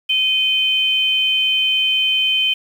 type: tone pair together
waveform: sine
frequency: 2489 / 3085 Hz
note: D#7 / G7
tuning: 0 / -28 cents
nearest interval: major third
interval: 372 cents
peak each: -20 / -15 dBFS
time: 0.09-2.54 s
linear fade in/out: 10 ms
effects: 7-bit